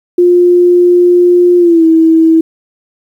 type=tone with pitch glide; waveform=sine; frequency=353.7 to 324.3 Hz; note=F4 to E4; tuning=+22 to -28 cents; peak=-3 dBFS; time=0.18-2.41 s; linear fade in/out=5 ms; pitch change=-150 cents; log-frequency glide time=1.58-1.84 s; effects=7-bit